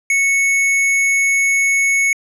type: tone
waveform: square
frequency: 2209 Hz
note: C#7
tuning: 7 cents flat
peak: -13 dBFS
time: 0.1-2.13 s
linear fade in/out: 2 ms
effects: low-pass 11000 Hz 12 dB/octave